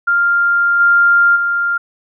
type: tone with level steps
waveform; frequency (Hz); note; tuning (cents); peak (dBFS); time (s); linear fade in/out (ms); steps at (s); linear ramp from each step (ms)
sine; 1396.9; F6; 0; -10 / -7 / -13; 0.07-1.78; 10; 0.79 / 1.35; 20
effects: none